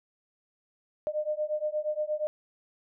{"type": "beating tone pair", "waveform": "sine", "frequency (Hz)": [603, 611.5], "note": ["D5", "D#5"], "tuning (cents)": [46, -30], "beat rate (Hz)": 8.5, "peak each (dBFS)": -31, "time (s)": [1.07, 2.27], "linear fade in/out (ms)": 0, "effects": []}